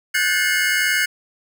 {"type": "tone cluster", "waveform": "square", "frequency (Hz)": [1475, 1556, 1740, 2148, 2925], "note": ["F#6", "G6", "A6", "C7", "F#7"], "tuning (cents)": [-6, -13, -20, 45, -21], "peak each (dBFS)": [-25, -24, -24, -22, -27], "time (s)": [0.14, 1.06], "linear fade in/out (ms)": 10, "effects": []}